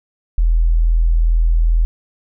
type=tone; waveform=sine; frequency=41.2 Hz; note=E1; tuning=in tune; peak=-10 dBFS; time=0.38-1.85 s; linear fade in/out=0 ms; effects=none